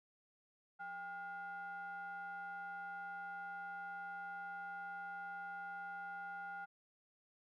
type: ring-modulated tone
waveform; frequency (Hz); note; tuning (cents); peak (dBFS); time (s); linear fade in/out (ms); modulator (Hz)
triangle; 311.1; D#4; 0; -39; 0.79-6.66; 20; 1110
effects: none